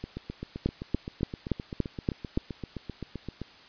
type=two click trains; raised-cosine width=3 ms; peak=-22 / -12 dBFS; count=27 / 7; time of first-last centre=0.04-3.417 / 0.66-2.374 s; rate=7.7 / 3.5 Hz; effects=white hiss -52 dBFS RMS until 3.68 s + resampled to 11025 Hz